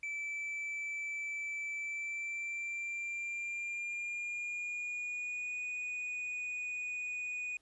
triangle tone with pitch glide, 2319 to 2471 Hz, D7 to D#7, -22 to -13 cents, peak -35 dBFS, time 0.03-7.57 s, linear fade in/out 2 ms, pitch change +109 cents, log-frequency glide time 1.75-5.63 s, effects pink hiss -73 dBFS RMS until 7.61 s + resampled to 24000 Hz

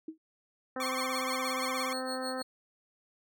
sine tone with exponential decay, 317.9 Hz, D#4, 37 cents sharp, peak -33 dBFS, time 0.08-0.18 s, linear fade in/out 5 ms, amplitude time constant 21 ms
harmonic tone, 258.6 Hz, C4, 20 cents flat, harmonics 1 / 2 / 3 / 4 / 5 / 6 / 7, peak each -39 / -37 / -42 / -46 / -42 / -46 / -47 dBFS, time 0.76-2.42 s, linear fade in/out 2 ms
25% pulse tone with vibrato, 1108.7 Hz, C#6, in tune, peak -30 dBFS, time 0.8-1.93 s, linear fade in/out 2 ms, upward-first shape triangle, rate 17 Hz, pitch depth 130 cents each way
35% pulse tone with tremolo, 4327 Hz, C#8, 43 cents flat, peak -35 dBFS, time 0.81-2.43 s, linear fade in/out 10 ms, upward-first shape sine, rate 6.3 Hz, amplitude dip 90%
effects none

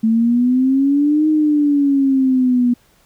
sine exponential two-way sweep, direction up then down, 220 to 311.1 to 241.1 Hz, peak -11 dBFS, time 0.03-2.74 s, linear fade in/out 10 ms, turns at 1.28 s, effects pink hiss -55 dBFS RMS until 3.05 s

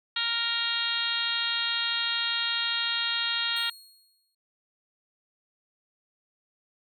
harmonic tone, 466.2 Hz, A#4, in tune, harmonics 2 / 3 / 4 / 5 / 6 / 7 / 8 / 9, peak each -42 / -34 / -35 / -40 / -34 / -32 / -32 / -34 dBFS, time 0.16-3.7 s, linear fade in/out 5 ms
sawtooth tone with exponential decay, 4298 Hz, C8, 46 cents sharp, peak -34 dBFS, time 3.56-4.35 s, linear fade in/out 5 ms, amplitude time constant 170 ms
effects none

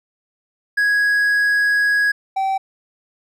triangle tone pair in turn, 1661.2 / 772.3 Hz, G#6 / G5, 0 / -26 cents, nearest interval octave + minor second, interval 1326 cents, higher first, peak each -12 / -15 dBFS, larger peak first, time 0.77-2.12 / 2.36-2.58 s, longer first, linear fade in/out 10 ms, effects none

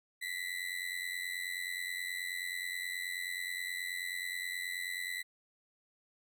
35% pulse ring-modulated tone, 1988 Hz, B6, 11 cents sharp, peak -32 dBFS, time 0.21-5.23 s, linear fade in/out 20 ms, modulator 44.7 Hz, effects none

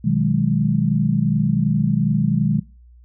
sine chord, G# minor seventh, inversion first, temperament equal, 123.47 / 155.56 / 185 / 207.7 Hz, B2 / D#3 / F#3 / G#3, 0 / 0 / 0 / 0 cents, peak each -23 / -19 / -22 / -20 dBFS, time 0.04-2.6 s, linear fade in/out 10 ms, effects noise-tail reverb RT60 0.3 s tail -20 dB re dry + added 60 Hz sine -44 dBFS peak until 3.04 s

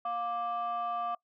sine tone pair together, 705.4 / 1174.7 Hz, F5 / D6, +17 / 0 cents, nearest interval major sixth, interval 883 cents, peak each -32 / -32 dBFS, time 0.05-1.15 s, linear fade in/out 5 ms, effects noise-tail reverb RT60 0.1 s tail -22 dB re dry + tanh soft clip ceiling -27 dBFS

